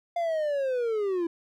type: linear sweep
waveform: triangle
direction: down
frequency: 698 to 329.6 Hz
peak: -23 dBFS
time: 0.16-1.27 s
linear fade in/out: 5 ms
effects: none